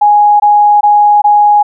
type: tone bursts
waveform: sine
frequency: 830 Hz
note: G#5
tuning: 1 cent flat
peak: -3 dBFS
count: 4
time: 0.01-1.63 s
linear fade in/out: 10 ms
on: 390 ms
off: 20 ms
effects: none